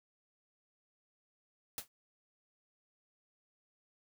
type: noise with exponential decay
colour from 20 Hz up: white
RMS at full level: -36 dBFS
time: 1.78-1.88 s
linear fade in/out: 1 ms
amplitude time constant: 20 ms
effects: none